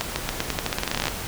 accelerating click train, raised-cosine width 0.2 ms, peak -6 dBFS, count 20, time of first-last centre 0.01-1.082 s, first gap 150 ms, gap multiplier 0.87, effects pink hiss -32 dBFS RMS until 1.27 s

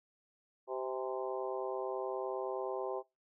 harmonic tone with a mistuned harmonic, 129.4 Hz, C3, 19 cents flat, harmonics 3 / 4 / 5 / 6 / 7 / 8, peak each -39 / -41 / -43 / -45 / -46 / -47 dBFS, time 0.67-3.03 s, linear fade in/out 50 ms, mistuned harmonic 6, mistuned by +63 cents, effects noise-tail reverb RT60 0.2 s tail -19 dB re dry

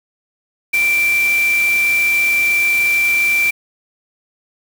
sine tone in noise, 2349 Hz, D7, in tune, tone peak -12 dBFS, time 0.73-3.51 s, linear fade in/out 10 ms, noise white, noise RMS -27 dBFS, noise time 0.73-3.51 s, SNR +12 dB, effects none

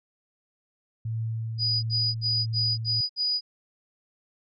sine tone with tremolo, 112.6 Hz, A2, 40 cents sharp, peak -26 dBFS, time 1.05-3.01 s, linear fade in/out 5 ms, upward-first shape triangle, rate 1.5 Hz, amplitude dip 35%
sine tone bursts, 4928 Hz, D#8, 17 cents flat, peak -23 dBFS, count 6, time 1.58-3.41 s, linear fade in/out 50 ms, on 250 ms, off 66 ms
effects none

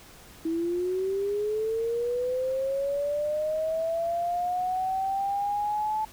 sine linear sweep, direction up, 322.4 to 870 Hz, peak -25 dBFS, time 0.45-6.05 s, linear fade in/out 5 ms, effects pink hiss -50 dBFS RMS until 6.12 s

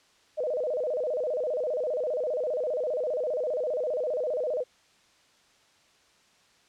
sine tone with vibrato, 554.4 Hz, C#5, in tune, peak -26 dBFS, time 0.37-4.64 s, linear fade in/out 20 ms, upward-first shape square, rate 15 Hz, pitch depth 180 cents each way, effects white hiss -62 dBFS RMS until 6.68 s + low-pass 6000 Hz 12 dB/octave

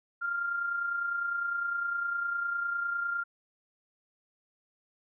sine tone with amplitude modulation, 1395 Hz, F6, 2 cents flat, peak -27 dBFS, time 0.21-3.24 s, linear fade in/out 20 ms, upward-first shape sine, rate 29.9 Hz, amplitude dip 45%, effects none

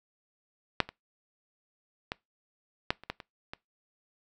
clicks, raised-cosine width 0.3 ms, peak -6 / -24 / -16 / -9 / -30 / -16 / -26 / -22 dBFS, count 8, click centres 0.803 / 0.89 / 2.119 / 2.905 / 3.036 / 3.1 / 3.202 / 3.535 s, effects noise-tail reverb RT60 0.2 s tail -23 dB re dry

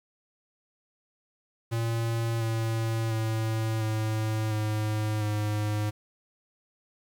square tone with pitch steps, 115 / 113.02 / 111.08 / 109.17 / 107.3 / 105.46 Hz, A#2 / A2 / A2 / A2 / A2 / G#2, -23 / +47 / +17 / -13 / -43 / +27 cents, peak -27 dBFS, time 1.71-5.91 s, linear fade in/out 20 ms, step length 700 ms, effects 9-bit

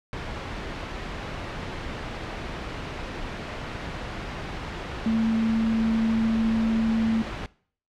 sine tone in noise, 224.1 Hz, A3, 32 cents sharp, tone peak -20 dBFS, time 5.06-7.22 s, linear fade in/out 0 ms, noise pink, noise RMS -33 dBFS, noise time 0.13-7.46 s, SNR +10 dB, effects noise-tail reverb RT60 0.5 s tail -21 dB re dry + low-pass 3000 Hz 12 dB/octave

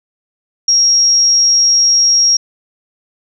sine tone, 5600 Hz, F8, 4 cents sharp, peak -7 dBFS, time 0.68-2.37 s, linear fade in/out 5 ms, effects none

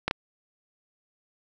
clicks, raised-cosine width 0.3 ms, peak -9 dBFS, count 2, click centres 0.08 / 0.111 s, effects none

